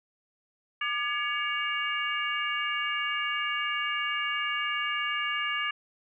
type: harmonic tone with a mistuned harmonic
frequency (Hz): 563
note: C#5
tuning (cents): +27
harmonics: 2 / 3 / 4 / 5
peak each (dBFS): -33 / -33 / -33 / -33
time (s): 0.81-5.71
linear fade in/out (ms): 5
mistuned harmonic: 2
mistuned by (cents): +110
effects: none